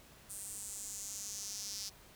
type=tone with high-pass filter sweep; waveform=square; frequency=102.3 Hz; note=G#2; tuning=26 cents flat; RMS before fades=-44 dBFS; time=0.29-1.9 s; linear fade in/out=20 ms; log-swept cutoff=8900 to 5200 Hz; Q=3.7; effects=pink hiss -59 dBFS RMS until 2.15 s